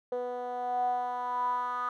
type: tone with band-pass filter sweep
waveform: 10% pulse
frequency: 246.9 Hz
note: B3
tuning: in tune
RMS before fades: -32 dBFS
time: 0.12-1.89 s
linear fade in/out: 2 ms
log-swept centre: 530 to 1200 Hz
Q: 9
effects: none